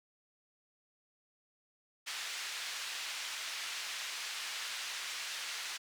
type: band-pass noise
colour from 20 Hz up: pink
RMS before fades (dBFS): -41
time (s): 2.06-5.78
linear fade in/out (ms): 20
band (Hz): 1900 to 6200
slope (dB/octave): 12
effects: none